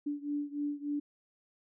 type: beating tone pair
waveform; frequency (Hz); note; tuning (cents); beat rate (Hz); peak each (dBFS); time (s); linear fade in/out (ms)
sine; 289.6 / 293; D4 / D4; -24 / -4; 3.4; -35 / -37; 0.06-1; 10
effects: none